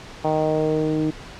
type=tone with low-pass filter sweep; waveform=10% pulse; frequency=155.56 Hz; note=D#3; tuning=in tune; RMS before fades=-21 dBFS; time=0.24-1.11 s; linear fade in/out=10 ms; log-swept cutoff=800 to 310 Hz; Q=2.6; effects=pink hiss -39 dBFS RMS until 1.39 s + low-pass 5000 Hz 12 dB/octave